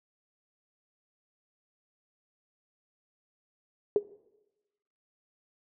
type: tone with exponential decay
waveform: sine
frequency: 415.3 Hz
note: G#4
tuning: in tune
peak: -16 dBFS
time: 3.96-4.03 s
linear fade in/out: 1 ms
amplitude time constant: 15 ms
effects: noise-tail reverb RT60 1.0 s tail -19 dB re dry